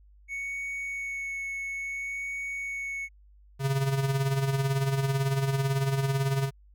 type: tone with vibrato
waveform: triangle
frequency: 2217 Hz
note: C#7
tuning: in tune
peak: -30 dBFS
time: 0.28-3.09 s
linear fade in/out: 50 ms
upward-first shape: sine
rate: 0.59 Hz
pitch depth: 10 cents each way
type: tone with tremolo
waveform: square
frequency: 136.3 Hz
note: C#3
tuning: 29 cents flat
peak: -23 dBFS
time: 3.59-6.51 s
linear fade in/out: 50 ms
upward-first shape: sine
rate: 18 Hz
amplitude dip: 55%
effects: added 50 Hz sine -53 dBFS peak until 6.74 s